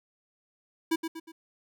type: tone with echo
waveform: square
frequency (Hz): 325.7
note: E4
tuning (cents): -21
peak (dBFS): -24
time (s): 0.91-0.96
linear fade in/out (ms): 10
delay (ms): 120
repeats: 3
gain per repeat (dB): -7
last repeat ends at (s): 1.32
effects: none